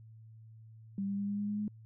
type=tone with pitch steps; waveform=sine; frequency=197 / 199.06 / 201.1 / 203.2 / 205.4 / 207.5 / 209.7 Hz; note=G3 / G3 / G3 / G#3 / G#3 / G#3 / G#3; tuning=+9 / +27 / +44 / -38 / -19 / -1 / +17 cents; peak=-32 dBFS; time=0.98-1.68 s; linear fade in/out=2 ms; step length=100 ms; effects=added 111 Hz sine -51 dBFS peak until 1.85 s